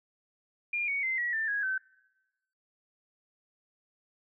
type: tone with pitch steps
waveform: sine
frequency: 2408 / 2234 / 2072 / 1922.3 / 1783.2 / 1654.2 / 1534.6 Hz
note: D7 / C#7 / C7 / B6 / A6 / G#6 / G6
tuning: +43 / +13 / -17 / -47 / +23 / -7 / -37 cents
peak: -28 dBFS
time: 0.73-1.78 s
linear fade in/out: 5 ms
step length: 150 ms
effects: noise-tail reverb RT60 1.0 s tail -24 dB re dry